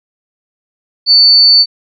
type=tone; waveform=sine; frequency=4500 Hz; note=C#8; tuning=25 cents sharp; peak=-3 dBFS; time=1.06-1.66 s; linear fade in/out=50 ms; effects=none